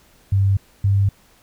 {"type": "tone pair in turn", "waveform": "sine", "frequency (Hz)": [98, 99.02], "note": ["G2", "G2"], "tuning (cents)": [0, 18], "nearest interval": "unison", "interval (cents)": 18, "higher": "second", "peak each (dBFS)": -13, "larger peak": "neither", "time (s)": [[0.32, 0.57], [0.84, 1.09]], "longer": "neither", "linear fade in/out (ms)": 5, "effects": ["pink hiss -54 dBFS RMS until 1.42 s"]}